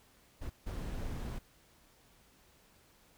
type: noise bursts at uneven times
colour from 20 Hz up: brown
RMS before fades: -39 dBFS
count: 2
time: 0.41-0.5 / 0.66-1.39 s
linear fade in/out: 10 ms
effects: pink hiss -65 dBFS RMS until 3.17 s